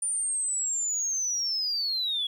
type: linear sweep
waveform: sine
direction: down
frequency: 9300 to 3322 Hz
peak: -25 dBFS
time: 0.02-2.27 s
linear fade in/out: 5 ms
effects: tanh soft clip ceiling -21 dBFS + 10-bit